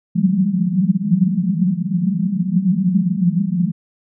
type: band-pass noise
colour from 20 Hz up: white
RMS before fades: -17 dBFS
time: 0.15-3.72 s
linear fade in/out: 10 ms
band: 170 to 200 Hz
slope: 96 dB/octave
effects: none